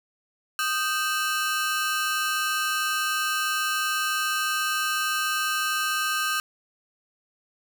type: ring-modulated tone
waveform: sawtooth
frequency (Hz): 1396.9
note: F6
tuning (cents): 0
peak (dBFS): -17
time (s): 0.59-6.4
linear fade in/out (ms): 0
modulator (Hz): 160
effects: none